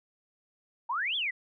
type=exponential two-way sweep; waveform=sine; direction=up then down; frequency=880 to 3523 to 1908 Hz; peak=-28 dBFS; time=0.89-1.31 s; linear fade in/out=10 ms; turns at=1.16 s; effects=none